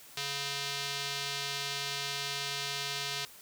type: tone with band-pass filter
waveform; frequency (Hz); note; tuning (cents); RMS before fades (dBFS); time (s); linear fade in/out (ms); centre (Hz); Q
square; 140.8; C#3; +27; -36; 0.17-3.25; 2; 4100; 1.4
effects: white hiss -53 dBFS RMS until 3.41 s